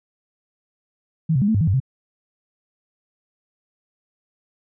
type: tone with pitch steps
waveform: sine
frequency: 160.3 / 130.4 / 202.8 / 220.8 / 100.6 / 161.8 / 96 / 132.5 Hz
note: E3 / C3 / G#3 / A3 / G2 / E3 / G2 / C3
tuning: -48 / -5 / -41 / +6 / +45 / -32 / -36 / +22 cents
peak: -15 dBFS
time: 1.29-1.802 s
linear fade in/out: 10 ms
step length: 64 ms
effects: none